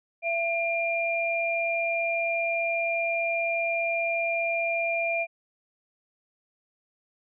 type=tone pair together; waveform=sine; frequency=672.1 / 2395 Hz; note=E5 / D7; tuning=+33 / +33 cents; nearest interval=octave + minor seventh; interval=2200 cents; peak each=-27 dBFS; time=0.22-5.27 s; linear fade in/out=50 ms; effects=none